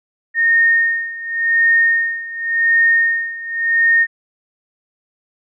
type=tone with tremolo; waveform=sine; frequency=1840 Hz; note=A#6; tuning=23 cents flat; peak=-9 dBFS; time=0.34-4.07 s; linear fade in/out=50 ms; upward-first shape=sine; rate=0.9 Hz; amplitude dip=85%; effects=none